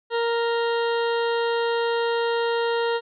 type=harmonic tone with a mistuned harmonic; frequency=466.2 Hz; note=A#4; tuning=in tune; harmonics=1 / 2 / 3 / 4 / 6 / 7 / 8 / 9; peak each=-22 / -28 / -32 / -34 / -38 / -39 / -40 / -41 dBFS; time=0.1-3.01 s; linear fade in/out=50 ms; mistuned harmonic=7; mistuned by=-21 cents; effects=none